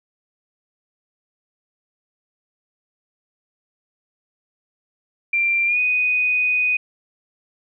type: tone with pitch glide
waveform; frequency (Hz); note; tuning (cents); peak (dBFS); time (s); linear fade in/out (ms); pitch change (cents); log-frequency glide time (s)
sine; 2368 to 2489; D7 to D#7; +14 to 0; -16; 5.33-6.77; 5; +86; 5.66-5.79
effects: none